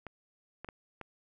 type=clicks; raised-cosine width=0.5 ms; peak=-27 dBFS; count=4; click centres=0.067 / 0.646 / 0.688 / 1.013 s; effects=none